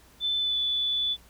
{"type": "tone with pitch glide", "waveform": "sine", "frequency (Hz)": [3520, 3470], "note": ["A7", "A7"], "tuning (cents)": [0, -25], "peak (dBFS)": -24, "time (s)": [0.2, 1.17], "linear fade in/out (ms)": 50, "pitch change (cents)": -25, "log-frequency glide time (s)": [0.37, 0.58], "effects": ["added 60 Hz sine -56 dBFS peak until 1.29 s", "pink hiss -57 dBFS RMS until 1.29 s"]}